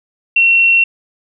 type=tone; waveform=sine; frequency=2723 Hz; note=F7; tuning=44 cents flat; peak=-7 dBFS; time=0.36-0.84 s; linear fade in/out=5 ms; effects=none